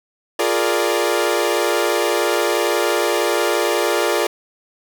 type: chord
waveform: sawtooth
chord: Bb dominant seventh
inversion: second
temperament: equal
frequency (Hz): 349.2 / 415.3 / 466.2 / 587.3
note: F4 / Ab4 / Bb4 / D5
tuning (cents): 0 / 0 / 0 / 0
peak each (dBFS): -18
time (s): 0.39-4.27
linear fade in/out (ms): 5
effects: none